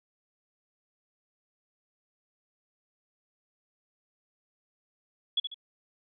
sine tone with echo, 3377 Hz, G#7, 28 cents sharp, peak -23 dBFS, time 5.37-5.4 s, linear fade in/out 5 ms, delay 72 ms, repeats 2, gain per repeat -8 dB, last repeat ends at 5.544 s, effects none

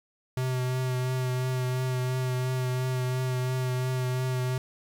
square tone with vibrato, 127.8 Hz, C3, 40 cents flat, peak -27 dBFS, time 0.37-4.58 s, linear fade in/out 2 ms, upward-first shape triangle, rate 2.9 Hz, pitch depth 22 cents each way, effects 9-bit

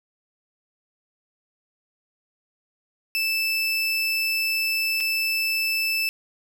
30% pulse tone with dropouts, 2637 Hz, E7, in tune, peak -19 dBFS, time 3.15-6.09 s, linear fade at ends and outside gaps 0 ms, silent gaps 5.003-5.007 s, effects 8-bit

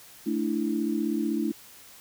sine chord, A suspended fourth, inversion none, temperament equal, 220 / 293.7 / 329.6 Hz, A3 / D4 / E4, 0 / 0 / 0 cents, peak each -29 dBFS, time 0.26-1.52 s, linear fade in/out 10 ms, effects white hiss -50 dBFS RMS until 2 s

